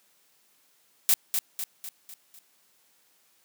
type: noise with echo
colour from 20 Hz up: blue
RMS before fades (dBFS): -20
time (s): 1.09-1.14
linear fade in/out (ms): 0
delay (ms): 250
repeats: 5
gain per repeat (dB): -6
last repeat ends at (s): 2.39
effects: white hiss -65 dBFS RMS until 3.44 s + high-pass 150 Hz 12 dB/octave